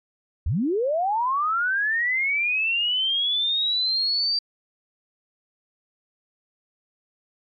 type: linear sweep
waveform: sine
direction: up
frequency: 56.3 to 4699 Hz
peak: -20 dBFS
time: 0.46-4.39 s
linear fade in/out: 5 ms
effects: MP3 96 kbps